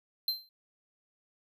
square tone with exponential decay, 4119 Hz, C8, 28 cents flat, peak -25 dBFS, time 0.28-0.49 s, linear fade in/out 2 ms, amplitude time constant 44 ms, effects none

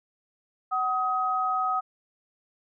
sine tone pair together, 750.8 / 1262 Hz, F#5 / D#6, +25 / +24 cents, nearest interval major sixth, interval 899 cents, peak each -28 / -25 dBFS, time 0.71-1.81 s, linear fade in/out 20 ms, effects none

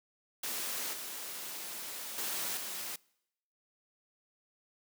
white noise with level steps, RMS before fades -37 / -42 / -36 / -40 dBFS, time 0.43-2.96 s, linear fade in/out 5 ms, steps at 0.93 / 2.18 / 2.57 s, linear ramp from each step 2 ms, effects noise-tail reverb RT60 0.8 s tail -25 dB re dry + high-pass 200 Hz 12 dB/octave

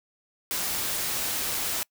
white noise, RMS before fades -29 dBFS, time 0.51-1.83 s, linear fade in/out 0 ms, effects noise-tail reverb RT60 0.1 s tail -26 dB re dry

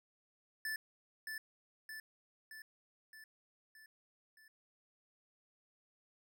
square tone with echo, 1752 Hz, A6, 8 cents flat, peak -38 dBFS, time 0.65-0.76 s, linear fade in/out 2 ms, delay 620 ms, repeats 6, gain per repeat -4 dB, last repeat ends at 4.48 s, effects none

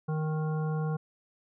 harmonic tone, 155.56 Hz, D#3, in tune, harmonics 1 / 3 / 5 / 7 / 9, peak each -28 / -38 / -42 / -45 / -47 dBFS, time 0.08-0.97 s, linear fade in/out 10 ms, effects none

